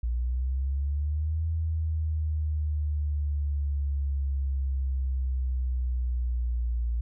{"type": "exponential two-way sweep", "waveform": "sine", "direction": "up then down", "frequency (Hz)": [58.2, 81.3, 58.2], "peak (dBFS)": -25, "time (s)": [0.03, 7.01], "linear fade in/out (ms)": 5, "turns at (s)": 1.47, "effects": []}